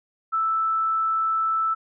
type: tone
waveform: sine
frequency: 1318.5 Hz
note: E6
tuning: in tune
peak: -20 dBFS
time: 0.32-1.75 s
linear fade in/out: 20 ms
effects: none